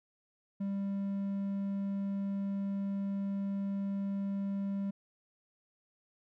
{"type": "tone with hard clipping", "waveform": "triangle", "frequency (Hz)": 197.6, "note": "G3", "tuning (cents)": 14, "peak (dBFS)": -33, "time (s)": [0.6, 4.91], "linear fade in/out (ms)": 10, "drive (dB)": 6, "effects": []}